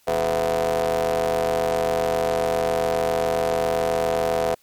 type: ring-modulated tone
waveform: 30% pulse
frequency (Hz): 79.9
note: D#2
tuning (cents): +47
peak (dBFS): -14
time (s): 0.07-4.55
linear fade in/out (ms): 10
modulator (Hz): 583
effects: white hiss -59 dBFS RMS until 4.62 s + MP3 96 kbps